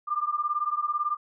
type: beating tone pair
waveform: sine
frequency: 1188 / 1206 Hz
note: D6 / D6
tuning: +20 / +46 cents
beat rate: 18 Hz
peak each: -28 dBFS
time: 0.07-1.17 s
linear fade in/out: 20 ms
effects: none